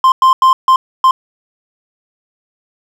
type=tone bursts at uneven times; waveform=triangle; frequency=1046.5 Hz; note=C6; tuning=in tune; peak=-3 dBFS; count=5; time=0.04-0.12 / 0.22-0.33 / 0.42-0.53 / 0.68-0.76 / 1.04-1.11 s; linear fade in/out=2 ms; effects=none